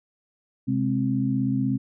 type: tone cluster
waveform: sine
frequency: 130 / 207.3 / 263.5 Hz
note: C3 / G#3 / C4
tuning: -11 / -3 / +12 cents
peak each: -26 / -27 / -24 dBFS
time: 0.67-1.78 s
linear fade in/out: 20 ms
effects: none